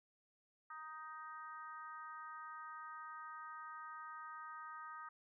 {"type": "harmonic tone", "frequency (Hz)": 312.1, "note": "D#4", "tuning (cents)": 5, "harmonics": [3, 4, 5, 6], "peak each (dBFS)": [-56, -49, -56, -60], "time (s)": [0.7, 5.09], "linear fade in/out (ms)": 5, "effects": []}